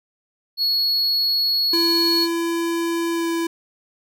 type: tone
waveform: triangle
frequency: 4352 Hz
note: C#8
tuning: 33 cents flat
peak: -16 dBFS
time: 0.57-2.28 s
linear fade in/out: 50 ms
type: tone with pitch glide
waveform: square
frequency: 336.2 to 333.7 Hz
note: E4 to E4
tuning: +34 to +21 cents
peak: -21 dBFS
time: 1.73-3.47 s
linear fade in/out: 5 ms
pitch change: -13 cents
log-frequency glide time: 3.12-3.27 s
effects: none